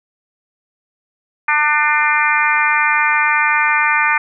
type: harmonic tone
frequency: 299.4 Hz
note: D4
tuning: 33 cents sharp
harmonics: 3 / 4 / 5 / 6 / 7 / 8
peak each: -19 / -19 / -19 / -19 / -19 / -19 dBFS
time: 1.48-4.18 s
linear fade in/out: 5 ms
effects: none